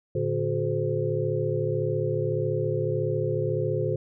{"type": "tone cluster", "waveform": "sine", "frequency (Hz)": [111.6, 145.8, 366.5, 428.2, 518], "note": ["A2", "D3", "F#4", "A4", "C5"], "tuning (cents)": [25, -12, -16, -47, -17], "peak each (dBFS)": -30, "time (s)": [0.15, 3.96], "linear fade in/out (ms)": 5, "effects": []}